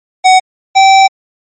square tone pair in turn, 748 / 773.9 Hz, F#5 / G5, +19 / -22 cents, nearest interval minor second, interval 59 cents, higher second, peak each -3 dBFS, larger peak neither, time 0.24-0.4 / 0.75-1.08 s, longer second, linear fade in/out 20 ms, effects MP3 32 kbps

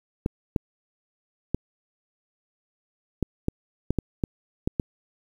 clicks, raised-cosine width 3 ms, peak -10 dBFS, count 10, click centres 0.261 / 0.562 / 1.546 / 3.227 / 3.484 / 3.906 / 3.987 / 4.238 / 4.675 / 4.798 s, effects 8-bit

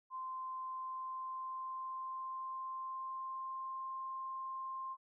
sine tone with pitch glide, 1040 to 1055.1 Hz, C6 to C6, -11 to +14 cents, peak -40 dBFS, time 0.1-4.97 s, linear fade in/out 50 ms, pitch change +25 cents, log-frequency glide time 0.61-3.89 s, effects none

